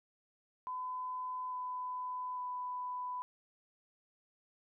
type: tone with pitch steps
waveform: sine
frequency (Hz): 1010 / 1003 / 996.1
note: B5 / B5 / B5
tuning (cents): +39 / +26 / +15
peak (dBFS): -37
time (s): 0.67-3.22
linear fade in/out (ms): 0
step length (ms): 850
effects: none